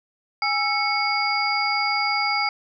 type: tone cluster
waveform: sine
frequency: 822 / 1328 / 2208 / 4823 Hz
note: G#5 / E6 / C#7 / D8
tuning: -18 / +12 / -7 / +45 cents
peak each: -25 / -28 / -24 / -26 dBFS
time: 0.42-2.49 s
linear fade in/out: 2 ms
effects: none